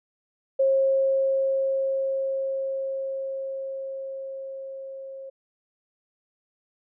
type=tone with level ramp; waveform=sine; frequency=538 Hz; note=C5; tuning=48 cents sharp; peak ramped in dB=-17 to -36 dBFS; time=0.59-5.3 s; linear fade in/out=10 ms; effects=none